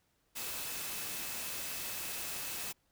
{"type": "tone in noise", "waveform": "sine", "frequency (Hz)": 2596, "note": "E7", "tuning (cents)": -27, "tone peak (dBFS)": -51, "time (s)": [0.35, 2.73], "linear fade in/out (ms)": 20, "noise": "white", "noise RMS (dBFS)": -40, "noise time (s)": [0.35, 2.73], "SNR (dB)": -14, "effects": ["pink hiss -75 dBFS RMS until 2.91 s"]}